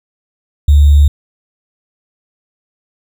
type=tone with sample-and-hold; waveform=sine; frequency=72.6 Hz; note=D2; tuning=19 cents flat; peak=-3 dBFS; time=0.68-1.08 s; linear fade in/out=5 ms; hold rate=3675 Hz; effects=none